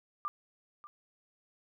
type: tone with echo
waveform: sine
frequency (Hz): 1192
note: D6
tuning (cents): +25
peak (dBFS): -32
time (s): 0.25-0.28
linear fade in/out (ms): 0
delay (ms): 590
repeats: 1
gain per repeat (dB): -15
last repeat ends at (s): 0.87
effects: none